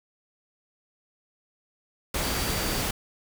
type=tone in noise; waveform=sine; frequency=4654 Hz; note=D8; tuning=17 cents flat; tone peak=-38 dBFS; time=2.23-2.82 s; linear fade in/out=5 ms; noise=pink; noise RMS=-28 dBFS; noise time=2.14-2.91 s; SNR=-13 dB; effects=none